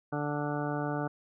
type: harmonic tone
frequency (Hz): 146.83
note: D3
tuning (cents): 0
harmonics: 1 / 2 / 3 / 4 / 5 / 6 / 8 / 9 / 10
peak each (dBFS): -35 / -35 / -39 / -39 / -39 / -41 / -43 / -46 / -42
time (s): 0.12-1.08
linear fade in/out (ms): 10
effects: none